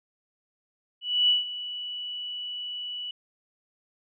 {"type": "tone with ADSR envelope", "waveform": "sine", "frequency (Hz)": 2953, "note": "F#7", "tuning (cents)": -4, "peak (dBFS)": -17, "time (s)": [1.01, 3.11], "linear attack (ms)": 280, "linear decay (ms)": 150, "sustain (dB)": -15, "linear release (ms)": 3, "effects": []}